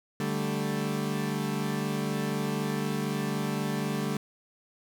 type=chord; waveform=30% pulse; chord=D suspended fourth; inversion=none; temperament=equal; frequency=146.83 / 196 / 220 Hz; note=D3 / G3 / A3; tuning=0 / 0 / 0 cents; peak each=-30 dBFS; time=0.2-4.17 s; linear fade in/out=2 ms; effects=none